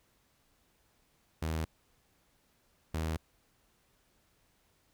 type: tone pair in turn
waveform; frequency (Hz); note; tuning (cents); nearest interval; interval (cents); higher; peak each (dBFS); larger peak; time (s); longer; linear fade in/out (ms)
sawtooth; 79.7 / 79.98; D#2 / D#2; +42 / +48; unison; 6; second; -28; neither; 1.42-1.65 / 2.94-3.17; neither; 5
effects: pink hiss -71 dBFS RMS until 4.93 s